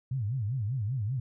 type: tone with vibrato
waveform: sine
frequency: 116.54 Hz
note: A#2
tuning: in tune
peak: -28 dBFS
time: 0.11-1.2 s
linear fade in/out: 5 ms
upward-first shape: sine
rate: 5.1 Hz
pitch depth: 270 cents each way
effects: none